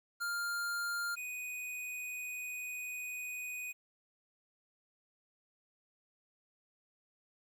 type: tone pair in turn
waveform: square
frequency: 1400 / 2488 Hz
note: F6 / D#7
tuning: +4 / -1 cents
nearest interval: minor seventh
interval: 995 cents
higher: second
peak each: -35 / -40 dBFS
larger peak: first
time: 0.2-1.16 / 1.16-3.73 s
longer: second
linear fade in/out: 20 ms
effects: 11-bit